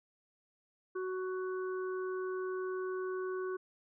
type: harmonic tone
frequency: 372.3 Hz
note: F#4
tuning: 11 cents sharp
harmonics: 1 / 3 / 4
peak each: -35 / -45 / -47 dBFS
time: 0.95-3.57 s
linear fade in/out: 10 ms
effects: none